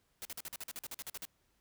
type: noise bursts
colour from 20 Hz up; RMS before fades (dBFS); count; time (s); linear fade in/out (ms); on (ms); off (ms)
white; -43; 14; 0.22-1.252; 0; 31; 46
effects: pink hiss -75 dBFS RMS until 1.6 s